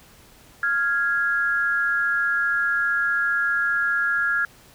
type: tone pair together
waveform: sine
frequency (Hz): 1396.4 / 1661.2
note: F6 / G#6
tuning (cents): -1 / 0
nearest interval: minor third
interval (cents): 301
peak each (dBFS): -22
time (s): 0.63-4.45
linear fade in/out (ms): 2
effects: pink hiss -51 dBFS RMS until 4.74 s